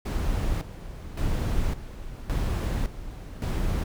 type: noise with tremolo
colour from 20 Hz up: brown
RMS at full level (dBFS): -26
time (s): 0.05-3.84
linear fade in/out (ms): 10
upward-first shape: square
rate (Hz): 0.89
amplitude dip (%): 75
effects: none